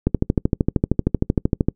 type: click train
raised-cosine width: 3 ms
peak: -3 dBFS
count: 22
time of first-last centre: 0.07-1.685 s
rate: 13 Hz
effects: noise-tail reverb RT60 0.1 s tail -26 dB re dry